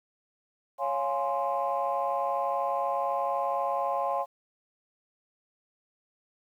sine chord, Db major seventh, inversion none, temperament equal, 554.4 / 698.5 / 830.6 / 1046.5 Hz, Db5 / F5 / Ab5 / C6, 0 / 0 / 0 / 0 cents, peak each -31 dBFS, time 0.78-4.26 s, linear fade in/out 50 ms, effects tanh soft clip ceiling -18 dBFS + 10-bit

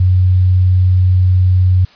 sine tone, 91.9 Hz, F#2, 11 cents flat, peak -7 dBFS, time 0-1.85 s, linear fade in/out 5 ms, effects white hiss -44 dBFS RMS until 1.95 s + resampled to 11025 Hz

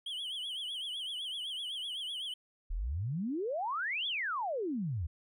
triangle tone with vibrato, 3150 Hz, G7, 8 cents sharp, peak -35 dBFS, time 0.06-2.34 s, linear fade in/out 5 ms, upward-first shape triangle, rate 7.9 Hz, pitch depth 160 cents each way
sine exponential two-way sweep, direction up then down, 34.65 to 3520 to 72.9 Hz, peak -32 dBFS, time 2.7-5.07 s, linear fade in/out 10 ms, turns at 4.07 s
effects none

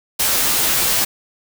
white noise with comb filter, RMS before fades -17 dBFS, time 0.19-1.05 s, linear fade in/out 10 ms, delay 13 ms, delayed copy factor -0.9, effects none

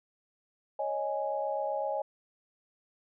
sine chord, C# suspended second, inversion none, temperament equal, 554.4 / 622.3 / 830.6 Hz, C#5 / D#5 / G#5, 0 / 0 / 0 cents, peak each -34 dBFS, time 0.79-2.02 s, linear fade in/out 5 ms, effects none

